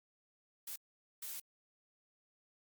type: noise bursts at uneven times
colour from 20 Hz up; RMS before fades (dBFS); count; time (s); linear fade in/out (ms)
blue; -44; 2; 0.67-0.76 / 1.22-1.4; 5
effects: Opus 48 kbps